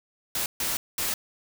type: noise bursts at uneven times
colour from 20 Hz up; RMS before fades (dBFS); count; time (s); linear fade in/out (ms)
white; -28; 3; 0.35-0.46 / 0.6-0.77 / 0.98-1.14; 2
effects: none